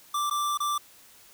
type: tone with dropouts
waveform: square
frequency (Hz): 1174.7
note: D6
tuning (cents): 0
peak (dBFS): -26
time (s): 0.14-0.78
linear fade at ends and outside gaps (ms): 5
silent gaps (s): 0.299-0.309 / 0.575-0.602
effects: white hiss -54 dBFS RMS until 1.33 s

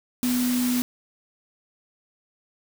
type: tone in noise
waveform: sine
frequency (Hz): 248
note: B3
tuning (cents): +7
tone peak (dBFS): -21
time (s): 0.23-0.82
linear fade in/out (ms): 0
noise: white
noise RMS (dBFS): -31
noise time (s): 0.23-0.82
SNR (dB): +7
effects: none

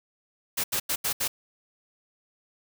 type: noise bursts at uneven times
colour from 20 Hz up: white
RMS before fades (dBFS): -27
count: 5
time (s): 0.57-0.64 / 0.72-0.8 / 0.89-0.96 / 1.04-1.13 / 1.2-1.28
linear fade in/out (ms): 10
effects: none

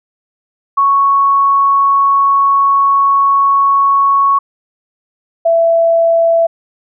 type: tone pair in turn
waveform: sine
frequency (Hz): 1108.7 / 666.3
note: C#6 / E5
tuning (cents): 0 / +18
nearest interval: major sixth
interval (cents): 882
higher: first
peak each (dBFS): -7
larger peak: neither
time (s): 0.77-4.39 / 5.45-6.47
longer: first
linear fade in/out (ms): 10
effects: none

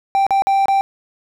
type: tone with dropouts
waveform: triangle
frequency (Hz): 784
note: G5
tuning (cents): 0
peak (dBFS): -10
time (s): 0.15-0.81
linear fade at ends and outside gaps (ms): 0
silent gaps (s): 0.266-0.307 / 0.421-0.47 / 0.657-0.683
effects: none

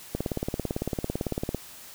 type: click train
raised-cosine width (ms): 2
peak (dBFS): -14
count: 26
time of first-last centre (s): 0.15-1.547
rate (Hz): 17.9
effects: white hiss -46 dBFS RMS until 1.94 s

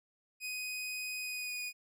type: tone with pitch glide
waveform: sawtooth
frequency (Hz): 2500 to 2468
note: D#7 to D#7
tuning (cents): +8 to -15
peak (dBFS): -34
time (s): 0.4-1.73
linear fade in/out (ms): 50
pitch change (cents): -23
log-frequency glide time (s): 1.21-1.6
effects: none

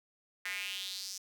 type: tone with high-pass filter sweep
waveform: square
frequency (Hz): 95.6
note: G2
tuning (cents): -43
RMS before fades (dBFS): -40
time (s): 0.45-1.18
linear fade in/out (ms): 5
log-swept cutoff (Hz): 1900 to 5900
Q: 4
effects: none

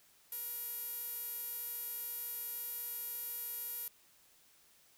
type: tone with band-pass filter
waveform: sawtooth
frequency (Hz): 474.3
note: A#4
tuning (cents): +30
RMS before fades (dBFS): -42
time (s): 0.32-3.88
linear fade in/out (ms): 2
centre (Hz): 12000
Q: 9.7
effects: white hiss -66 dBFS RMS until 4.97 s

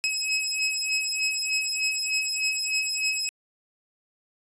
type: beating tone pair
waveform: 20% pulse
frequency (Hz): 2559 / 2562.3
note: D#7 / E7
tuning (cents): +48 / -50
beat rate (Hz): 3.3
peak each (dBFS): -23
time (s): 0.04-3.29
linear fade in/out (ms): 0
effects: resampled to 22050 Hz

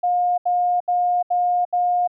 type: tone bursts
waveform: sine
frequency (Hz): 713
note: F5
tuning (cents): +36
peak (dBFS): -16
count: 5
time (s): 0.03-2.076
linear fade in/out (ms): 10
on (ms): 350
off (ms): 74
effects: none

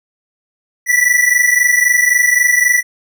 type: tone pair together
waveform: square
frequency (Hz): 1951.7 / 1975.5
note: B6 / B6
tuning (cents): -21 / 0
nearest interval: unison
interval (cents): 21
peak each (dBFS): -13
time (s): 0.86-2.83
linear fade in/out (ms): 50
effects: none

